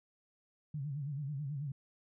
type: tone with vibrato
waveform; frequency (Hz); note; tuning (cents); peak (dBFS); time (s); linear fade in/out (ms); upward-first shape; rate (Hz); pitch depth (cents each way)
sine; 142.9; D3; -47; -36; 0.74-1.72; 5; sine; 9.2; 120
effects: none